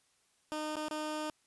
15% pulse tone with dropouts, 306.3 Hz, D#4, 27 cents flat, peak -29 dBFS, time 0.52-1.3 s, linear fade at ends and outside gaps 0 ms, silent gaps 0.756-0.767 / 0.883-0.91 s, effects white hiss -72 dBFS RMS until 1.46 s + resampled to 24000 Hz

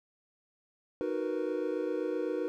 triangle chord, B major seventh, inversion first, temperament equal, 311.1 / 370 / 466.2 / 493.9 Hz, D#4 / F#4 / A#4 / B4, 0 / 0 / 0 / 0 cents, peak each -34 dBFS, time 1.01-2.48 s, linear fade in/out 0 ms, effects none

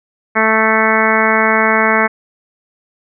harmonic tone, 220 Hz, A3, in tune, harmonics 1 / 2 / 3 / 4 / 5 / 6 / 7 / 8 / 9 / 10, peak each -19 / -19 / -19 / -19 / -19 / -19 / -19 / -19 / -19 / -19 dBFS, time 0.35-2.08 s, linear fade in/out 20 ms, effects none

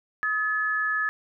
sine tone pair together, 1269.3 / 1717 Hz, D#6 / A6, +34 / -43 cents, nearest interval perfect fourth, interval 523 cents, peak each -29 / -24 dBFS, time 0.23-1.09 s, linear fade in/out 0 ms, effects none

